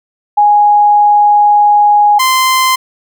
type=tone pair in turn; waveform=sine / sawtooth; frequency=829 / 1038.2 Hz; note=G#5 / C6; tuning=-3 / -14 cents; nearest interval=major third; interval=389 cents; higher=second; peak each=-4 dBFS; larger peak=neither; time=0.37-2.19 / 2.19-2.76 s; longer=first; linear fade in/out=10 ms; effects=none